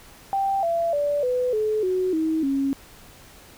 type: tone with pitch steps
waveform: sine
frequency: 784 / 674.7 / 580.6 / 499.6 / 430 / 370 / 318.4 / 274 Hz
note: G5 / E5 / D5 / B4 / A4 / F#4 / D#4 / C#4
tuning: 0 / +40 / -20 / +20 / -40 / 0 / +40 / -20 cents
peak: -20 dBFS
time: 0.33-2.73 s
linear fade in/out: 0 ms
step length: 300 ms
effects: pink hiss -48 dBFS RMS until 3.57 s